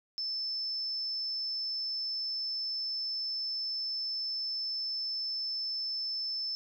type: tone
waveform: sine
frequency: 5274 Hz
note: E8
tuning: in tune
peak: -32 dBFS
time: 0.18-6.55 s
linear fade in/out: 0 ms
effects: 11-bit